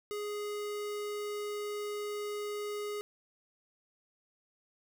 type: tone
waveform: square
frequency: 415.3 Hz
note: G#4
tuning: in tune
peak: -36 dBFS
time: 0.11-3.01 s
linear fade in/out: 0 ms
effects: none